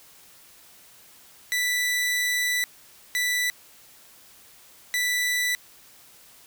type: tone bursts at uneven times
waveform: sawtooth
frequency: 1975.5 Hz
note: B6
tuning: in tune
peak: -19 dBFS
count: 3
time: 1.52-2.64 / 3.15-3.5 / 4.94-5.55 s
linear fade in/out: 0 ms
effects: white hiss -52 dBFS RMS until 6.46 s